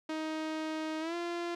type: tone with pitch glide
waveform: sawtooth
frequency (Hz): 314 to 344.4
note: D#4 to F4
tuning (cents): +16 to -24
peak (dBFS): -30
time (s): 0.09-1.55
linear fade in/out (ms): 5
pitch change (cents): +160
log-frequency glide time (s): 1-1.15
effects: low-pass 5000 Hz 12 dB/octave + 12-bit